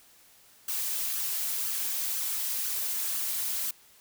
blue noise with flanger, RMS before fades -31 dBFS, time 0.68-3.71 s, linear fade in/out 5 ms, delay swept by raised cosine 0.64 to 5.74 ms, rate 2 Hz, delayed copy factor +0.5, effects white hiss -58 dBFS RMS until 4 s

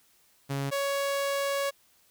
sawtooth tone pair in turn, 138.59 / 557.9 Hz, C#3 / C#5, 0 / +11 cents, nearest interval 2 octaves, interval 2411 cents, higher second, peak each -25 / -23 dBFS, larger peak second, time 0.49-0.71 / 0.71-1.71 s, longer second, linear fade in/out 20 ms, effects white hiss -64 dBFS RMS until 2.1 s

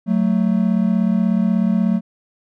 triangle tone pair together, 185.7 / 222.2 Hz, F#3 / A3, +7 / +17 cents, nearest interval minor third, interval 310 cents, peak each -15 dBFS, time 0.06-2.01 s, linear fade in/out 50 ms, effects none

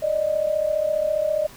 sine tone pair together, 586 / 620.8 Hz, D5 / D#5, -4 / -4 cents, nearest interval minor second, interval 100 cents, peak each -24 / -21 dBFS, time 0.02-1.47 s, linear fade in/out 10 ms, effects pink hiss -45 dBFS RMS until 1.56 s

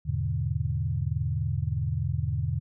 sine chord, E dominant seventh, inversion none, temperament equal, 82.41 / 103.83 / 123.47 / 146.83 Hz, E2 / G#2 / B2 / D3, 0 / 0 / 0 / 0 cents, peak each -31 dBFS, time 0.05-2.6 s, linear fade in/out 20 ms, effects none

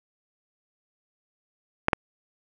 clicks, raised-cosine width 0.5 ms, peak -4 dBFS, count 2, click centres 1.884 / 1.932 s, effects none

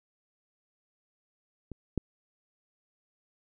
clicks, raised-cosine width 3 ms, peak -27 / -15 dBFS, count 2, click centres 1.717 / 1.977 s, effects none

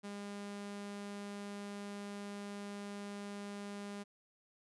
sawtooth tone, 202.7 Hz, G#3, 42 cents flat, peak -39 dBFS, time 0.03-4.04 s, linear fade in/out 20 ms, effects resampled to 24000 Hz

